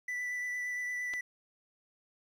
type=tone with vibrato; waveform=triangle; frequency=1978 Hz; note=B6; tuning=2 cents sharp; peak=-32 dBFS; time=0.08-1.21 s; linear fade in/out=5 ms; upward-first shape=triangle; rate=8.7 Hz; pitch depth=15 cents each way
type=clicks; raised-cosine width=0.2 ms; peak=-31 / -26 dBFS; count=2; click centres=1.135 / 1.138 s
effects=11-bit